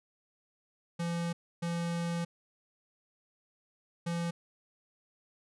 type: tone bursts at uneven times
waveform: square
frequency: 170.3 Hz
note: F3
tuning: 43 cents flat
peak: -32 dBFS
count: 3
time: 0.99-1.33 / 1.62-2.25 / 4.06-4.31 s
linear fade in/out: 10 ms
effects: resampled to 24000 Hz

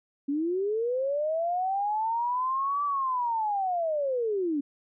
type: linear two-way sweep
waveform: sine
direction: up then down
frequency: 273.2 to 1164 to 273.2 Hz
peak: -25 dBFS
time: 0.28-4.61 s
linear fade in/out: 10 ms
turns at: 2.84 s
effects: none

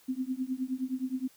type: tone with tremolo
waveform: sine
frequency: 258.7 Hz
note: C4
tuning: 19 cents flat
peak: -26 dBFS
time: 0.08-1.28 s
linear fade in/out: 10 ms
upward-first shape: triangle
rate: 9.6 Hz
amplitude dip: 100%
effects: white hiss -61 dBFS RMS until 1.36 s

